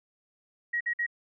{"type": "tone bursts", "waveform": "sine", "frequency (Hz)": 1900, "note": "A#6", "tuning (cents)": 33, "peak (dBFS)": -26, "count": 3, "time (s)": [0.73, 1.065], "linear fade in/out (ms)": 10, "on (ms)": 77, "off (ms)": 52, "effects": []}